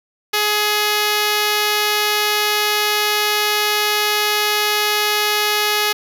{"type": "tone", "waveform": "5% pulse", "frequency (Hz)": 420, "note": "G#4", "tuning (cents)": 19, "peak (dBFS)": -4, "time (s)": [0.33, 5.93], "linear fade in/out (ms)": 10, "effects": []}